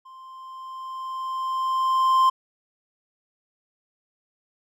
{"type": "tone with level ramp", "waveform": "triangle", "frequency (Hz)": 1046.5, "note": "C6", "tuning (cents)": 0, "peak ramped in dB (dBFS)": [-41, -12], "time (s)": [0.05, 2.3], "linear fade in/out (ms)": 10, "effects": []}